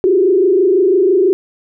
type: tone with frequency modulation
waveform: sine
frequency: 376.6 Hz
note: F#4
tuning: 31 cents sharp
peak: -8 dBFS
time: 0.04-1.33 s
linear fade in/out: 0 ms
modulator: 26 Hz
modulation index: 1.2
effects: none